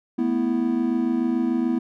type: chord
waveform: triangle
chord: A suspended second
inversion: none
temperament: equal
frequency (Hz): 220 / 246.9 / 329.6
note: A3 / B3 / E4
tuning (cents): 0 / 0 / 0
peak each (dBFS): -26 / -20 / -23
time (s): 0.18-1.79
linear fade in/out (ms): 10
effects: none